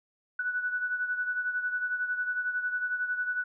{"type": "beating tone pair", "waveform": "sine", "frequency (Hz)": [1480, 1491], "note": ["F#6", "F#6"], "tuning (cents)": [0, 13], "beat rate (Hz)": 11, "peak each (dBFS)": [-29, -36], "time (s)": [0.39, 3.44], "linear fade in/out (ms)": 5, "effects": []}